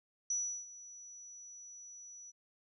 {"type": "tone with ADSR envelope", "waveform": "sine", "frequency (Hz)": 5900, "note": "F#8", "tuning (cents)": -6, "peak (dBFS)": -31, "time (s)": [0.3, 2.32], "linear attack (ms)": 4, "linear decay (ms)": 350, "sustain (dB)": -18, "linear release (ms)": 27, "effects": []}